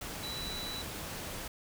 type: tone in noise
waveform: sine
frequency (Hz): 3951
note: B7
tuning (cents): 0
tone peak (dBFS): -39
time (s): 0.23-0.82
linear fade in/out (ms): 5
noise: pink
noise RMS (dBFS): -41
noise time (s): 0.01-1.48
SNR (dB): -1
effects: none